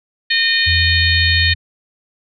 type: harmonic tone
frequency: 612 Hz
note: D#5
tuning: 29 cents flat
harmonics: 3 / 4 / 5 / 6 / 7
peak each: -16 / -21 / -22 / -20 / -19 dBFS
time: 0.3-1.54 s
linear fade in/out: 10 ms
type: tone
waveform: sine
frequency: 86.7 Hz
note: F2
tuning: 12 cents flat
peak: -16 dBFS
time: 0.66-1.55 s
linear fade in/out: 20 ms
effects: none